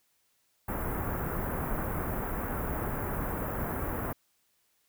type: band-stop noise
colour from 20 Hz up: pink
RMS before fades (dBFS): -33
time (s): 0.68-4.13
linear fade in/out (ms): 5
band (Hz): 1600 to 14000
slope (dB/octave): 24
effects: white hiss -72 dBFS RMS until 4.88 s